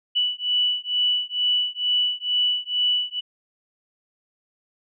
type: beating tone pair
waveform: sine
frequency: 2960 / 2962.2 Hz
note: F#7 / F#7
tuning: 0 / +1 cents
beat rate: 2.2 Hz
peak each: -23 dBFS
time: 0.15-3.21 s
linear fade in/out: 20 ms
effects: none